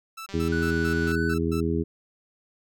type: tone bursts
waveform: sawtooth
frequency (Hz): 1322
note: E6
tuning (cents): +5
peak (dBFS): -32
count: 7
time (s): 0.17-1.608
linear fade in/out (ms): 10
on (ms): 94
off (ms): 130
type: click train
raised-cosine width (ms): 0.2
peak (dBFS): -25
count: 163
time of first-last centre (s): 0.29-1.117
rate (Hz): 196
type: harmonic tone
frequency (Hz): 82.41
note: E2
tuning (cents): 0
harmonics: 1 / 2 / 3 / 4 / 5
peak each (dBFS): -29 / -29 / -29 / -29 / -29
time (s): 0.33-1.84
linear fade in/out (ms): 20
type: tone with pitch glide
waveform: triangle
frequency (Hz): 1480 to 1498.1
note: F#6 to F#6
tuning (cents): 0 to +21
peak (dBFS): -27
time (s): 0.52-1.34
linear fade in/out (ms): 5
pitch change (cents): +21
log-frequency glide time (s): 1.1-1.22
effects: none